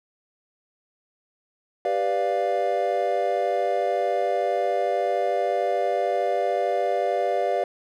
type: chord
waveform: triangle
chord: G dominant seventh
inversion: none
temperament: equal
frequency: 392 / 493.9 / 587.3 / 698.5 Hz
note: G4 / B4 / D5 / F5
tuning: 0 / 0 / 0 / 0 cents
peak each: -27 / -26 / -24 / -23 dBFS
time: 1.85-7.64 s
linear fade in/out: 2 ms
effects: none